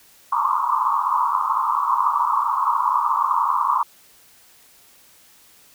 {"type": "band-pass noise", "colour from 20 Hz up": "white", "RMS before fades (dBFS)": -20, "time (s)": [0.32, 3.83], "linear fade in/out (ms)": 5, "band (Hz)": [910, 1200], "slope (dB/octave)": 96, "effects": ["white hiss -52 dBFS RMS until 5.74 s"]}